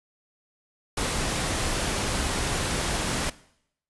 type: noise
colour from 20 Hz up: pink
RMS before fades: -27 dBFS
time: 0.97-3.3 s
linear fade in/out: 5 ms
effects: noise-tail reverb RT60 0.7 s tail -19 dB re dry + resampled to 24000 Hz